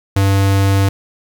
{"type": "tone", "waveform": "square", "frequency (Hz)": 98, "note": "G2", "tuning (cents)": 0, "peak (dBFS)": -11, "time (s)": [0.16, 0.89], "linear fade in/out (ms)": 5, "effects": ["8-bit"]}